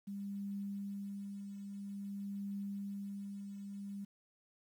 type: tone with tremolo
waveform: sine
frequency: 200 Hz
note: G3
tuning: 35 cents sharp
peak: -38 dBFS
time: 0.07-4.05 s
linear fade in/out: 10 ms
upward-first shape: triangle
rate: 0.5 Hz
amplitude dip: 50%
effects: 11-bit